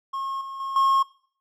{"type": "tone with level steps", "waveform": "triangle", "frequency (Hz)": 1082, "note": "C#6", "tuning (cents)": -42, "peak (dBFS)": [-25, -31, -26, -15], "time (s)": [0.13, 1.03], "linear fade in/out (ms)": 10, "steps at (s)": [0.41, 0.6, 0.76], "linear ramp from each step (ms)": 2, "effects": ["noise-tail reverb RT60 0.5 s tail -20 dB re dry"]}